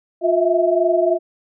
sine tone cluster, 355.6 / 643 / 666 Hz, F4 / E5 / E5, +31 / -43 / +18 cents, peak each -18 dBFS, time 0.21-1.19 s, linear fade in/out 50 ms, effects none

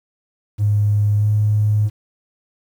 triangle tone with pitch glide, 103.83 to 105.64 Hz, G#2 to G#2, 0 to +30 cents, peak -9 dBFS, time 0.58-1.9 s, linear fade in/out 50 ms, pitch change +30 cents, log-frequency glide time 1.17-1.26 s, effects tanh soft clip ceiling -11 dBFS + 8-bit

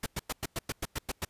pink noise bursts, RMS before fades -33 dBFS, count 10, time 0.03-1.25 s, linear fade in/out 5 ms, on 32 ms, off 100 ms, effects pink hiss -70 dBFS RMS until 1.29 s + resampled to 32000 Hz

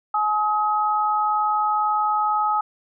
sine tone pair together, 847 / 1269 Hz, G#5 / D#6, +34 / +34 cents, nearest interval perfect fifth, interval 700 cents, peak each -21 dBFS, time 0.14-2.61 s, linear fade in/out 5 ms, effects none

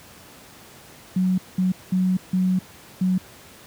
sine tone bursts at uneven times, 185 Hz, F#3, in tune, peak -17 dBFS, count 5, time 1.16-1.38 / 1.58-1.72 / 1.92-2.17 / 2.33-2.59 / 3.01-3.18 s, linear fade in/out 5 ms, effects pink hiss -46 dBFS RMS until 3.66 s + high-pass 80 Hz 12 dB/octave

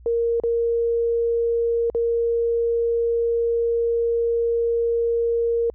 sine tone with dropouts, 466.2 Hz, A#4, in tune, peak -18 dBFS, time 0.06-5.7 s, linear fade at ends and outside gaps 1 ms, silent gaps 0.4-0.436 / 1.9-1.948 s, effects added 60 Hz sine -43 dBFS peak until 5.74 s

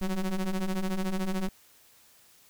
square ring-modulated tone, 93.2 Hz, F#2, 13 cents sharp, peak -25 dBFS, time 0.01-1.49 s, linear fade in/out 5 ms, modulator 100 Hz, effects white hiss -59 dBFS RMS until 2.49 s

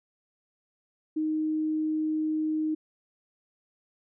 sine tone, 311.1 Hz, D#4, in tune, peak -25 dBFS, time 1.16-2.75 s, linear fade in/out 10 ms, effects none

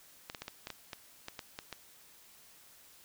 clicks, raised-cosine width 0.2 ms, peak -23 dBFS, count 11, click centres 0.299 / 0.348 / 0.42 / 0.481 / 0.671 / 0.703 / 0.932 / 1.284 / 1.392 / 1.589 / 1.727 s, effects white hiss -59 dBFS RMS until 3.04 s

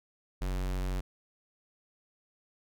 square tone, 46.3 Hz, F#1, 2 cents sharp, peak -31 dBFS, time 0.41-1.01 s, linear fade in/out 10 ms, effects none

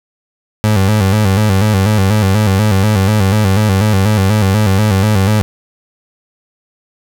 30% pulse tone with vibrato, 101.4 Hz, G#2, 41 cents flat, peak -6 dBFS, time 0.64-5.42 s, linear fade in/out 0 ms, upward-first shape square, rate 4.1 Hz, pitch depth 96 cents each way, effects none

